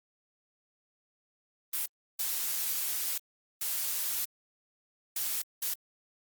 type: noise bursts at uneven times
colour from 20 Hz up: blue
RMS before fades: -32 dBFS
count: 5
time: 1.73-1.86 / 2.19-3.18 / 3.61-4.25 / 5.16-5.42 / 5.62-5.74 s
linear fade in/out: 5 ms
effects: Opus 32 kbps